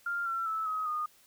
sine tone with pitch steps, 1397 / 1352.5 / 1309.5 / 1267.8 / 1227.5 Hz, F6 / E6 / E6 / D#6 / D#6, 0 / +44 / -12 / +32 / -24 cents, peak -30 dBFS, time 0.06-1.06 s, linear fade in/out 5 ms, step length 200 ms, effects white hiss -62 dBFS RMS until 1.26 s

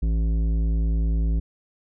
triangle tone with tanh clipping, 55 Hz, A1, in tune, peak -21 dBFS, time 0.02-1.4 s, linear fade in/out 10 ms, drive 16 dB, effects none

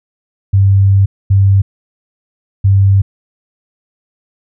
sine tone bursts at uneven times, 98 Hz, G2, in tune, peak -5 dBFS, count 3, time 0.53-1.06 / 1.3-1.62 / 2.64-3.02 s, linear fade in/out 10 ms, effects none

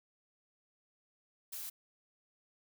blue noise, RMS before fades -43 dBFS, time 1.52-1.7 s, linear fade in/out 10 ms, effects none

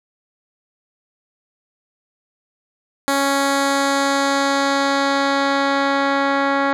10% pulse tone with low-pass filter sweep, 277.2 Hz, C#4, in tune, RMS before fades -18 dBFS, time 3.08-6.73 s, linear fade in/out 0 ms, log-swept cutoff 12000 to 2300 Hz, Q 0.94, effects none

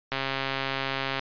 click train, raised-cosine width 0.3 ms, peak -12 dBFS, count 146, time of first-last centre 0.12-1.194 s, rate 135 Hz, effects resampled to 11025 Hz

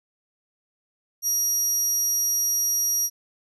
30% pulse tone, 5700 Hz, F8, 34 cents sharp, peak -17 dBFS, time 1.22-3.1 s, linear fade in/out 50 ms, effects none

